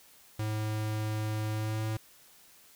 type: tone with pitch glide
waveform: square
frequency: 107.8 to 109.43 Hz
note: A2 to A2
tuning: -35 to -9 cents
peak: -31 dBFS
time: 0.39-1.97 s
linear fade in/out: 5 ms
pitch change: +26 cents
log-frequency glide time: 1.52-1.85 s
effects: white hiss -58 dBFS RMS until 2.75 s